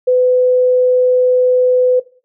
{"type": "tone", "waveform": "sine", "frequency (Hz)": 503, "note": "B4", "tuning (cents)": 32, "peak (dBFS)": -8, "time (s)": [0.07, 2], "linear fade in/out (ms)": 10, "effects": ["noise-tail reverb RT60 0.4 s tail -18 dB re dry"]}